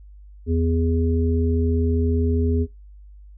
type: harmonic tone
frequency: 82.5 Hz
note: E2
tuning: 2 cents sharp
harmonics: 1 / 3 / 5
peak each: -19 / -24 / -26 dBFS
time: 0.46-2.67 s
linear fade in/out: 50 ms
effects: noise-tail reverb RT60 0.2 s tail -21 dB re dry + added 50 Hz sine -41 dBFS peak until 3.37 s